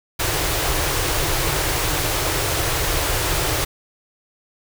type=band-stop noise; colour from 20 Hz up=pink; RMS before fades=-21 dBFS; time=0.19-3.65 s; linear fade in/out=10 ms; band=160 to 290 Hz; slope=96 dB/octave; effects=none